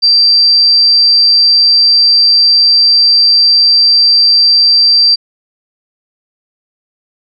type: tone with amplitude modulation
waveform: sine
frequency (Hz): 4699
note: D8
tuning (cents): 0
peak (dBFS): -3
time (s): 0.02-5.16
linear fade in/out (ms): 20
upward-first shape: sine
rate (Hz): 161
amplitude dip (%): 25
effects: none